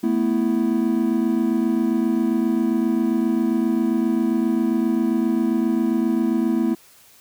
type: chord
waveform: triangle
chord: A suspended second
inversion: none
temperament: just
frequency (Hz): 220 / 247.5 / 330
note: A3 / B3 / E4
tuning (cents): 0 / +4 / +2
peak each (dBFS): -20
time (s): 0.03-6.75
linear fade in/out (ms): 10
effects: white hiss -51 dBFS RMS until 7.2 s